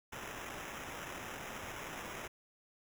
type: noise with sample-and-hold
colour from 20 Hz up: violet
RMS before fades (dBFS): -45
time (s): 0.12-2.28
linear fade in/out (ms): 10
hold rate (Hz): 4410
effects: none